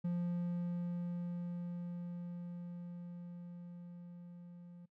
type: tone with level ramp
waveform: triangle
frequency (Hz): 174.61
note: F3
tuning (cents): 0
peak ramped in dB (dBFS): -31 to -49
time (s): 0.04-4.86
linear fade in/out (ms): 10
effects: noise-tail reverb RT60 0.1 s tail -24 dB re dry